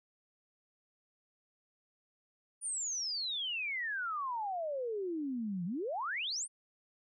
sine exponential two-way sweep, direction down then up, 9580 to 167.3 to 9580 Hz, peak -34 dBFS, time 2.61-6.48 s, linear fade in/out 50 ms, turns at 5.65 s, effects none

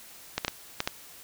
clicks, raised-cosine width 0.2 ms, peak -9 dBFS, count 5, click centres 0.38 / 0.448 / 0.481 / 0.804 / 0.875 s, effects white hiss -49 dBFS RMS until 1.23 s

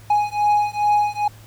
triangle beating tone pair, 830.6 / 833 Hz, G#5 / G#5, 0 / +5 cents, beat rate 2.4 Hz, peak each -17 dBFS, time 0.1-1.28 s, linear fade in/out 5 ms, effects added 108 Hz sine -42 dBFS peak until 1.46 s + pink hiss -49 dBFS RMS until 1.46 s

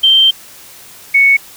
sine tone pair in turn, 3136 / 2217 Hz, G7 / C#7, 0 / 0 cents, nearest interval tritone, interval 600 cents, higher first, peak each -5 dBFS, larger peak neither, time 0.03-0.31 / 1.14-1.37 s, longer first, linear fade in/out 10 ms, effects white hiss -37 dBFS RMS until 1.56 s

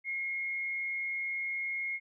sine tone with frequency modulation, 2154 Hz, C7, 50 cents sharp, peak -32 dBFS, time 0.04-2 s, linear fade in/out 50 ms, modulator 141 Hz, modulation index 0.23, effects none

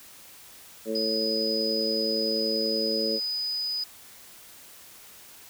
harmonic tone, 110.5 Hz, A2, 8 cents sharp, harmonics 2 / 3 / 4 / 5, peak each -33 / -34 / -30 / -32 dBFS, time 0.85-3.2 s, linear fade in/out 50 ms
sine tone, 4980 Hz, D#8, 1 cent sharp, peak -27 dBFS, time 0.95-3.84 s, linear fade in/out 5 ms
effects white hiss -49 dBFS RMS until 5.49 s

